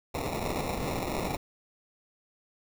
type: noise with sample-and-hold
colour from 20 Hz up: blue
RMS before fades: -32 dBFS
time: 0.14-1.37 s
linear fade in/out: 10 ms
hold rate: 1575 Hz
effects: none